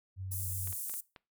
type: tone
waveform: sine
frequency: 94.6 Hz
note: F#2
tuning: 39 cents sharp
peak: -37 dBFS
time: 0.16-0.75 s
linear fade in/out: 50 ms
type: high-pass noise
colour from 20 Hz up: pink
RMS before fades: -39 dBFS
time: 0.31-1.01 s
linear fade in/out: 10 ms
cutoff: 8900 Hz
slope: 24 dB/octave
type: clicks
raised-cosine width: 0.3 ms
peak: -33 dBFS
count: 5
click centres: 0.674 / 0.727 / 0.896 / 0.94 / 1.162 s
effects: noise-tail reverb RT60 0.3 s tail -22 dB re dry